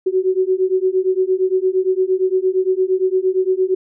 sine beating tone pair, 370 / 378.7 Hz, F#4 / F#4, 0 / +40 cents, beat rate 8.7 Hz, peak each -17 dBFS, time 0.06-3.75 s, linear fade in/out 10 ms, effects none

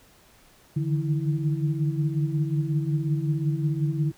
sine tone cluster, 146.7 / 152.2 / 163.6 / 327.9 Hz, D3 / D#3 / E3 / E4, -2 / -38 / -13 / -9 cents, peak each -24 / -30 / -32 / -33 dBFS, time 0.76-4.12 s, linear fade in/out 10 ms, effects pink hiss -56 dBFS RMS until 4.17 s

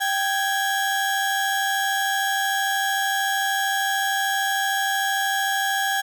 35% pulse tone pair together, 784 / 1661.2 Hz, G5 / G#6, 0 / 0 cents, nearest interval octave + minor second, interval 1300 cents, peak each -22 dBFS, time 0-6.02 s, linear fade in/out 20 ms, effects none

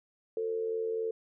sine tone with amplitude modulation, 447.2 Hz, A4, 28 cents sharp, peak -27 dBFS, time 0.37-1.11 s, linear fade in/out 2 ms, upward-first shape sine, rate 83.6 Hz, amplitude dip 60%, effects none

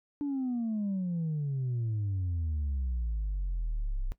sine exponential sweep, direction down, 293.7 to 30.87 Hz, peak -27 dBFS, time 0.21-4.12 s, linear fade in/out 0 ms, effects noise-tail reverb RT60 0.1 s tail -18 dB re dry + tanh soft clip ceiling -27 dBFS

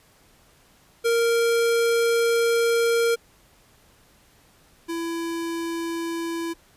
square tone pair in turn, 464.9 / 334 Hz, A#4 / E4, -5 / +23 cents, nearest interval tritone, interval 572 cents, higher first, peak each -19 / -27 dBFS, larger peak first, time 1.04-3.16 / 4.88-6.54 s, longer first, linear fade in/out 20 ms, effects pink hiss -57 dBFS RMS until 6.76 s + resampled to 32000 Hz

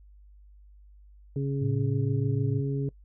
harmonic tone, 138.59 Hz, C#3, in tune, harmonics 1 / 2 / 3, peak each -27 / -34 / -35 dBFS, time 1.36-2.89 s, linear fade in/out 2 ms
sine tone, 112 Hz, A2, 31 cents sharp, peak -27 dBFS, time 1.61-2.61 s, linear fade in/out 20 ms
effects noise-tail reverb RT60 0.1 s tail -23 dB re dry + added 50 Hz sine -50 dBFS peak until 3.04 s

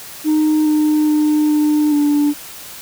sine tone with pitch steps, 308 / 304.3 / 302.5 / 300.7 / 292.4 Hz, D#4 / D#4 / D#4 / D4 / D4, -17 / -38 / -49 / +41 / -7 cents, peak -9 dBFS, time 0.24-2.34 s, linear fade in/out 50 ms, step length 420 ms, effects tanh soft clip ceiling -10 dBFS + white hiss -34 dBFS RMS until 2.81 s

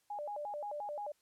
sine tone with vibrato, 698.5 Hz, F5, in tune, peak -38 dBFS, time 0.1-1.12 s, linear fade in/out 5 ms, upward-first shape square, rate 5.7 Hz, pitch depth 290 cents each way, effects white hiss -75 dBFS RMS until 1.21 s + low-pass 12000 Hz 12 dB/octave

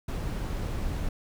brown noise, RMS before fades -31 dBFS, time 0.08-1.09 s, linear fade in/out 5 ms, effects none

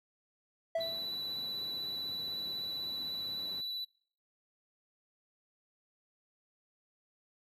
triangle tone with exponential decay, 659.3 Hz, E5, in tune, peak -26 dBFS, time 0.75-1.16 s, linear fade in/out 5 ms, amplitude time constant 87 ms
brown noise, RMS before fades -45 dBFS, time 0.76-3.62 s, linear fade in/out 20 ms
triangle tone with vibrato, 3960 Hz, B7, 4 cents sharp, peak -35 dBFS, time 0.8-3.85 s, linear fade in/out 10 ms, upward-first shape sine, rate 16 Hz, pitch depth 14 cents each way
effects noise-tail reverb RT60 0.5 s tail -25 dB re dry + high-pass 200 Hz 12 dB/octave

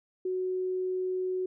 sine tone, 370 Hz, F#4, in tune, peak -28 dBFS, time 0.25-1.46 s, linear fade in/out 5 ms, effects none

